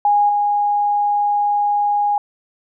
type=tone with level steps; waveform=sine; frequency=823 Hz; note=G#5; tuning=16 cents flat; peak=-11 / -14 dBFS; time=0.05-2.18 s; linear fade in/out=2 ms; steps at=0.29 s; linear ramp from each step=2 ms; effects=none